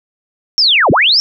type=linear two-way sweep; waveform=sine; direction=down then up; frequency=5588 to 91.1 to 5588 Hz; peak=-7 dBFS; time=0.58-1.2 s; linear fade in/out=0 ms; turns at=0.91 s; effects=none